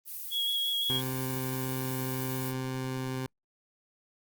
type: noise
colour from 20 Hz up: violet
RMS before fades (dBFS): -39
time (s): 0.05-2.54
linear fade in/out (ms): 50
type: tone with vibrato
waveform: sine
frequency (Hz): 3322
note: G#7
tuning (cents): 0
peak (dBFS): -27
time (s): 0.3-1.02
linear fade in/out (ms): 50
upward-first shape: square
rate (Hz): 5.8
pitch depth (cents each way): 12
type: tone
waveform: 20% pulse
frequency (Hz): 130.2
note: C3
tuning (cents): -8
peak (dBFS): -27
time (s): 0.9-3.26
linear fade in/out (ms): 0
effects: noise-tail reverb RT60 0.1 s tail -26 dB re dry + Opus 24 kbps